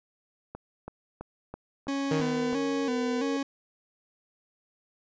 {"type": "click train", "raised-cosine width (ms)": 1, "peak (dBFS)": -24, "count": 7, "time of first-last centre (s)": [0.55, 2.53], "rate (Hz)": 3.03}
{"type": "tone with vibrato", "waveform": "40% pulse", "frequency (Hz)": 263.6, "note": "C4", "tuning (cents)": 13, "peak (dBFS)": -27, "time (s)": [1.88, 3.43], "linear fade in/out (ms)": 5, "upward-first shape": "square", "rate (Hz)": 1.5, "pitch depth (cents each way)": 82}
{"type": "tone with exponential decay", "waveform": "sawtooth", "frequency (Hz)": 156.2, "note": "D#3", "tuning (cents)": 7, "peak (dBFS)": -23, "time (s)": [2.11, 3.08], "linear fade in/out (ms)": 5, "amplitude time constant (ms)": 210}
{"type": "tone with pitch glide", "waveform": "sine", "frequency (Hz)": [466.2, 462.7], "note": ["A#4", "A#4"], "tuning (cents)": [0, -13], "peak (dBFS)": -31, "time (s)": [2.11, 3.37], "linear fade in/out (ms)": 2, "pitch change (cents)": -13, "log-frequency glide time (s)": [2.22, 2.63]}
{"effects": ["resampled to 16000 Hz"]}